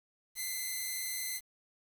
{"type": "tone pair together", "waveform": "5% pulse", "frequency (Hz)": [2013, 2103], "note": ["B6", "C7"], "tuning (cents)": [33, 8], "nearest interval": "minor second", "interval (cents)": 75, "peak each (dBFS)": -28, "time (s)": [0.35, 1.41], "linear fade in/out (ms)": 50, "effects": ["9-bit"]}